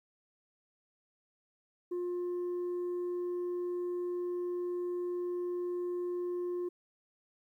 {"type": "tone", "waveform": "sine", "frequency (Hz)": 354.5, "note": "F4", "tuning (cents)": 26, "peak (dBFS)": -30, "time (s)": [1.91, 6.69], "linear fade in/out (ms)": 10, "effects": ["tanh soft clip ceiling -32 dBFS", "12-bit"]}